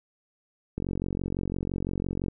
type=click train; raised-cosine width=3 ms; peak=-17 dBFS; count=70; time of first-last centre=0.78-2.283 s; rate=45.9 Hz; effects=none